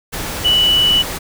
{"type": "tone in noise", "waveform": "sine", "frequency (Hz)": 2960, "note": "F#7", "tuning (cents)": 0, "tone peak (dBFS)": -10, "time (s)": [0.44, 1.03], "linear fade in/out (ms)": 20, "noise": "pink", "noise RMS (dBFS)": -24, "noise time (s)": [0.12, 1.19], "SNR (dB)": 11, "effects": []}